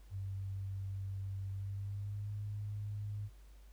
sine tone with pitch glide, 97.1 to 103.47 Hz, G2 to G#2, -16 to -6 cents, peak -38 dBFS, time 0.1-3.3 s, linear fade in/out 50 ms, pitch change +110 cents, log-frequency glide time 1.52-2.32 s, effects added 50 Hz sine -54 dBFS peak until 3.72 s + pink hiss -69 dBFS RMS until 3.72 s

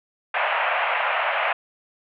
pink band-pass noise, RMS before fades -23 dBFS, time 0.34-1.53 s, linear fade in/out 5 ms, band 600 to 2800 Hz, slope 48 dB/octave, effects none

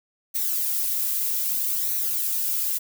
violet noise with flanger, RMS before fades -25 dBFS, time 0.34-2.79 s, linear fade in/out 20 ms, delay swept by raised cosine 0.49 to 2.49 ms, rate 0.63 Hz, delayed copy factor +0.55, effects none

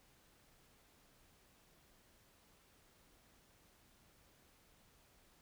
silence, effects pink hiss -69 dBFS RMS until 5.41 s

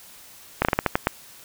slowing click train, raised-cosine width 0.5 ms, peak -3 dBFS, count 8, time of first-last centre 0.62-1.071 s, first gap 29 ms, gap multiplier 1.26, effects white hiss -47 dBFS RMS until 1.44 s

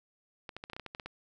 clicks, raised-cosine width 0.3 ms, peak -25 dBFS, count 11, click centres 0.492 / 0.566 / 0.639 / 0.699 / 0.733 / 0.765 / 0.797 / 0.863 / 0.949 / 0.998 / 1.06 s, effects none

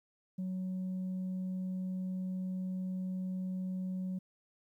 sine tone, 185.6 Hz, F#3, 6 cents sharp, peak -32 dBFS, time 0.38-4.19 s, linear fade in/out 10 ms, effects tanh soft clip ceiling -33 dBFS + 12-bit

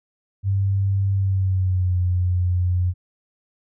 sine tone with pitch glide, 98 to 89.87 Hz, G2 to F#2, 0 to -50 cents, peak -17 dBFS, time 0.43-2.94 s, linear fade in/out 50 ms, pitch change -150 cents, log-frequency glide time 1.13-1.98 s, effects none

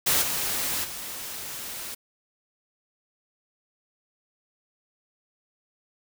white noise with level steps, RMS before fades -22 / -28 / -36 dBFS, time 0.06-1.95 s, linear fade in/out 10 ms, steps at 0.21 / 0.83 s, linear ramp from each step 20 ms, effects none

